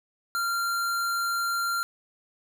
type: tone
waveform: square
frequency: 1383 Hz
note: F6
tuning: 17 cents flat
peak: -26 dBFS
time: 0.35-1.83 s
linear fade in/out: 0 ms
effects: none